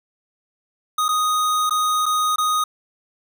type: tone with dropouts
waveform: square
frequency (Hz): 1244.5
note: D#6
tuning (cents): 0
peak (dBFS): -18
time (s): 0.98-2.64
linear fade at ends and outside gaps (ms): 5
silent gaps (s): 1.083-1.088 / 1.696-1.707 / 2.058-2.062 / 2.36-2.382
effects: none